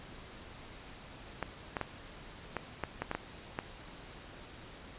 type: clicks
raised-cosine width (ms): 0.5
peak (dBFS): -18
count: 9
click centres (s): 1.427 / 1.768 / 1.813 / 2.567 / 2.837 / 3.02 / 3.114 / 3.15 / 3.589
effects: pink hiss -50 dBFS RMS until 4.98 s + resampled to 8000 Hz